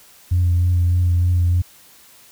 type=tone with vibrato; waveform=sine; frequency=88 Hz; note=F2; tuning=14 cents sharp; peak=-12 dBFS; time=0.31-1.62 s; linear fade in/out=10 ms; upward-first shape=sine; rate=3.3 Hz; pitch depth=21 cents each way; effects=tanh soft clip ceiling -10 dBFS + white hiss -48 dBFS RMS until 2.31 s